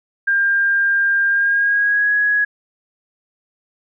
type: tone with pitch glide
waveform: sine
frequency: 1600 to 1670.8 Hz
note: G6 to G#6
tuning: +35 to +10 cents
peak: -13 dBFS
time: 0.27-2.45 s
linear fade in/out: 10 ms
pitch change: +75 cents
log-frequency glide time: 1.28-2.13 s
effects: none